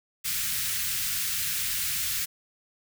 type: band-stop noise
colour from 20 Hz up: white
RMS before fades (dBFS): -29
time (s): 0.24-2.26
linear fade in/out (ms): 20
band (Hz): 170 to 1500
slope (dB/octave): 24
effects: none